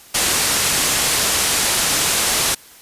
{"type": "low-pass noise", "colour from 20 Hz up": "white", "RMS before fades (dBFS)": -18, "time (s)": [0.14, 2.55], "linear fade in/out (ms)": 10, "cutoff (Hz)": 11000, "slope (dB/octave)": 24, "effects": ["white hiss -44 dBFS RMS until 2.81 s", "resampled to 32000 Hz"]}